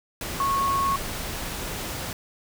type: tone in noise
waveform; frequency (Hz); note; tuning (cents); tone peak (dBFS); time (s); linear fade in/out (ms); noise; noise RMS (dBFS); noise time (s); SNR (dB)
sine; 1100; C#6; -14; -21; 0.4-0.96; 2; pink; -32; 0.21-2.13; +8
effects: none